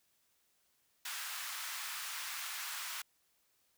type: high-pass noise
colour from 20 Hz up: pink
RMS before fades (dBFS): -42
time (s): 1.05-3.02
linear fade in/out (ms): 5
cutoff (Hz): 1100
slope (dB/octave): 24
effects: white hiss -75 dBFS RMS until 3.77 s